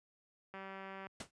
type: click train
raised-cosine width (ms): 0.5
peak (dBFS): -33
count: 103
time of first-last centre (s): 0.54-1.068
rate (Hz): 193
type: noise with exponential decay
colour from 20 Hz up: pink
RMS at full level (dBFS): -38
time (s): 1.2-1.31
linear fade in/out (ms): 5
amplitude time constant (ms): 22
effects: high-pass 80 Hz 12 dB/octave + resampled to 22050 Hz